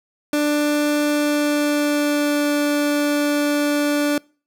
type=tone with pitch glide; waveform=30% pulse; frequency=295.2 to 292.1 Hz; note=D4 to D4; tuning=+9 to -9 cents; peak=-14 dBFS; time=0.33-4.18 s; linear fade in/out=2 ms; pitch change=-18 cents; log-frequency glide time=1-2.51 s; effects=noise-tail reverb RT60 0.4 s tail -26 dB re dry